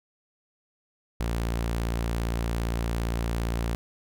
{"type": "tone", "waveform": "sawtooth", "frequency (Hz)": 57.5, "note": "A#1", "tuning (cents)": -23, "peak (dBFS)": -22, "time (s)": [1.2, 3.75], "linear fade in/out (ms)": 0, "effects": []}